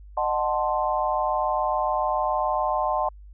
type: chord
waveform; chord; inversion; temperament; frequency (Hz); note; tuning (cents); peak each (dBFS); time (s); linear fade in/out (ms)
sine; D# diminished seventh; none; equal with one note detuned; 613 / 740 / 880 / 1046.5; D#5 / F#5 / A5 / C6; -26 / 0 / 0 / 0; -27; 0.17-3.09; 5
effects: added 50 Hz sine -42 dBFS peak until 3.33 s